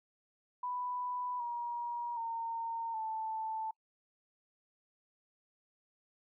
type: tone with pitch steps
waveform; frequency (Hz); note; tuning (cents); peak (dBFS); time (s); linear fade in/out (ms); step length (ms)
sine; 990 / 952.4 / 916.3 / 881.5; B5 / A#5 / A#5 / A5; +4 / +37 / -30 / +3; -35; 0.63-3.71; 5; 770
effects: noise-tail reverb RT60 0.1 s tail -26 dB re dry